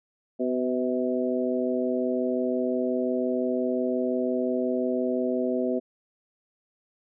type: harmonic tone with a mistuned harmonic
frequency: 125.7 Hz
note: B2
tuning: 31 cents sharp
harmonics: 2 / 3 / 4 / 5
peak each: -27 / -29 / -30 / -31 dBFS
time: 0.39-5.8 s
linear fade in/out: 20 ms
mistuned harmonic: 5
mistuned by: +36 cents
effects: none